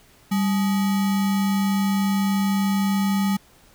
sine tone with sample-and-hold, 196.8 Hz, G3, 7 cents sharp, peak -18 dBFS, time 0.31-3.37 s, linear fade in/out 10 ms, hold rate 1050 Hz, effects pink hiss -54 dBFS RMS until 3.74 s

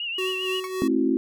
sine tone with vibrato, 2799 Hz, F7, 3 cents sharp, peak -27 dBFS, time 0-0.6 s, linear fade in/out 2 ms, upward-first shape triangle, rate 7.5 Hz, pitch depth 87 cents each way
square tone with tremolo, 373.8 Hz, F#4, 18 cents sharp, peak -26 dBFS, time 0.18-0.88 s, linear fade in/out 5 ms, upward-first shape sine, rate 3.6 Hz, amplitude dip 55%
30% pulse tone with exponential decay, 1108.7 Hz, C#6, in tune, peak -27 dBFS, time 0.64-0.75 s, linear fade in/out 1 ms, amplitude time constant 23 ms
sine chord, F# half-diminished seventh, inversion first, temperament equal with one note detuned, 220 / 267.4 / 329.6 / 370 Hz, A3 / C4 / E4 / F#4, 0 / +38 / 0 / 0 cents, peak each -28 / -22 / -24 / -27 dBFS, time 0.82-1.17 s, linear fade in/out 0 ms
effects none

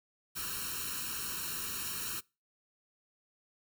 white noise with comb filter, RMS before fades -38 dBFS, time 0.35-2.21 s, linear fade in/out 20 ms, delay 0.72 ms, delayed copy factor +1, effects noise-tail reverb RT60 0.3 s tail -25 dB re dry

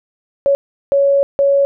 sine tone bursts at uneven times, 558 Hz, C#5, 11 cents sharp, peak -9 dBFS, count 3, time 0.46-0.55 / 0.92-1.23 / 1.39-1.65 s, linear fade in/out 0 ms, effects none

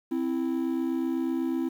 triangle tone pair together, 261.6 / 329.6 Hz, C4 / E4, 0 / 0 cents, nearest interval major third, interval 400 cents, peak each -26 dBFS, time 0.11-1.69 s, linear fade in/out 10 ms, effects tanh soft clip ceiling -16 dBFS + 9-bit

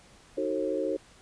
sine chord, D# diminished seventh, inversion none, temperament just, 311.1 / 373.4 / 448 / 537.6 Hz, D#4 / F#4 / A4 / C5, 0 / +16 / +31 / +47 cents, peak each -33 / -33 / -33 / -31 dBFS, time 0.37-0.97 s, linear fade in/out 10 ms, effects pink hiss -56 dBFS RMS until 1.21 s + resampled to 22050 Hz

